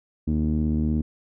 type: tone with low-pass filter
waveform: sawtooth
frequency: 76.9 Hz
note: D#2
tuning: 20 cents flat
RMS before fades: -23 dBFS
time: 0.27-1.02 s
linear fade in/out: 10 ms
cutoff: 260 Hz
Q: 4.4
effects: none